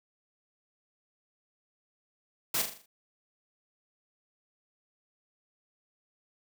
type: noise with echo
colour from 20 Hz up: white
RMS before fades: -29 dBFS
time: 2.54-2.62 s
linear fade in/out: 5 ms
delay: 40 ms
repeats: 6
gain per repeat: -6 dB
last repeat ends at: 2.86 s
effects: none